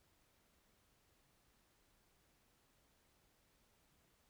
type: silence
effects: pink hiss -75 dBFS RMS until 4.29 s